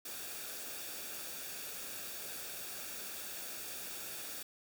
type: noise with comb filter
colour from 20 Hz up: white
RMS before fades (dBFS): -44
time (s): 0.05-4.43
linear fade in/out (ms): 5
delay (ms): 0.98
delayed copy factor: -0.5
effects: none